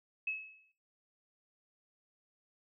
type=tone with exponential decay; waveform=sine; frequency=2583 Hz; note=E7; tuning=36 cents flat; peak=-31 dBFS; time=0.27-0.72 s; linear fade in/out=5 ms; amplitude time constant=96 ms; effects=noise-tail reverb RT60 0.3 s tail -19 dB re dry